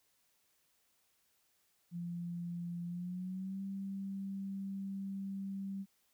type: tone with pitch glide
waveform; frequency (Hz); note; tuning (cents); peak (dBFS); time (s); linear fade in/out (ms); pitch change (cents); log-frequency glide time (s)
sine; 172.9 to 195.2; F3 to G3; -17 to -7; -38; 1.91-5.86; 50; +210; 2.86-3.62
effects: white hiss -75 dBFS RMS until 6.13 s